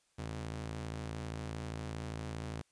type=ring-modulated tone; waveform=sawtooth; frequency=110 Hz; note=A2; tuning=in tune; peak=-32 dBFS; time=0.18-2.62 s; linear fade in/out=10 ms; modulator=28.7 Hz; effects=white hiss -74 dBFS RMS until 2.71 s + resampled to 22050 Hz